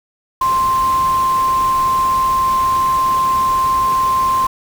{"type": "tone in noise", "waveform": "sine", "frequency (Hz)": 1050, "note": "C6", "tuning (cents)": 6, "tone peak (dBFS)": -12, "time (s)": [0.41, 4.47], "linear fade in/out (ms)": 5, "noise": "pink", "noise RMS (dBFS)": -29, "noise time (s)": [0.41, 4.47], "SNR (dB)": 14, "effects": []}